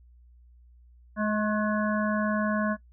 harmonic tone with a mistuned harmonic, 211.6 Hz, G#3, 33 cents sharp, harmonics 1 / 3 / 5 / 7 / 8, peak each -26 / -31 / -33 / -34 / -35 dBFS, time 1.16-2.77 s, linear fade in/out 50 ms, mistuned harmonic 5, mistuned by +29 cents, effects noise-tail reverb RT60 0.1 s tail -19 dB re dry + added 60 Hz sine -52 dBFS peak until 2.92 s

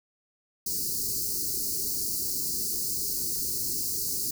white band-stop noise, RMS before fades -30 dBFS, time 0.66-4.31 s, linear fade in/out 5 ms, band 440 to 4300 Hz, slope 96 dB/octave, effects none

